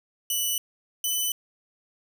10% pulse tone pair in turn, 2970 / 3003 Hz, F#7 / F#7, +6 / +25 cents, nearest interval unison, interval 19 cents, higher second, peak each -16 dBFS, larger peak neither, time 0.3-0.58 / 1.04-1.32 s, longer neither, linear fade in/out 2 ms, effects none

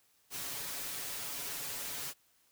white noise with comb filter, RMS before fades -40 dBFS, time 0.3-2.14 s, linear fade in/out 50 ms, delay 7.1 ms, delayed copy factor +0.9, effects white hiss -70 dBFS RMS until 2.51 s

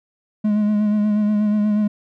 triangle tone with vibrato, 210 Hz, G#3, 19 cents sharp, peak -13 dBFS, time 0.44-1.88 s, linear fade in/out 10 ms, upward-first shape sine, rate 8.3 Hz, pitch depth 28 cents each way, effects none

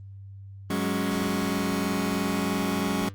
sawtooth chord, F# suspended second, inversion none, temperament just, 185 / 208.1 / 277.5 Hz, F#3 / G#3 / C#4, 0 / +4 / +2 cents, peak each -25 dBFS, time 0.7-3.09 s, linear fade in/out 5 ms, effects added 98 Hz sine -40 dBFS peak until 3.14 s + Opus 24 kbps

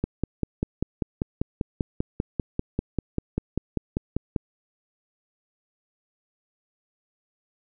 click train, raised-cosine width 3 ms, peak -11 dBFS, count 23, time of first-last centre 0.04-4.362 s, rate 5.09 Hz, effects none

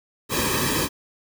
pink noise with comb filter, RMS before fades -23 dBFS, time 0.29-0.89 s, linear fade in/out 50 ms, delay 1.4 ms, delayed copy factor -1, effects none

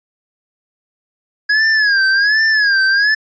square tone with vibrato, 1661.2 Hz, G#6, in tune, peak -11 dBFS, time 1.49-3.15 s, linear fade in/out 10 ms, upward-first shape sine, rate 1.3 Hz, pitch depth 120 cents each way, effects resampled to 16000 Hz

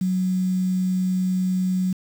sine tone with quantisation, 185 Hz, F#3, in tune, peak -19 dBFS, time 0.01-1.93 s, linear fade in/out 5 ms, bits 7, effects none

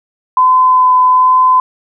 sine tone with vibrato, 1016 Hz, B5, 49 cents sharp, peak -5 dBFS, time 0.37-1.6 s, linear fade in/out 2 ms, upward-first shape sine, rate 1.2 Hz, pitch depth 9 cents each way, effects none

